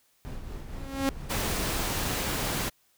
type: noise with tremolo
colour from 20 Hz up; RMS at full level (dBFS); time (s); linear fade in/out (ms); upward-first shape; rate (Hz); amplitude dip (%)
brown; -36; 0.25-1.89; 0; sine; 4.3; 40
type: tone with exponential growth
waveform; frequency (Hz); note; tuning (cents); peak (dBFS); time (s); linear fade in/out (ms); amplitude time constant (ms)
sawtooth; 271.6; C#4; -35; -18; 0.66-1.09; 0; 93
type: noise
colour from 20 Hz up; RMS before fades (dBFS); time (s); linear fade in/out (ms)
pink; -30; 1.29-2.7; 20
effects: white hiss -67 dBFS RMS until 2.97 s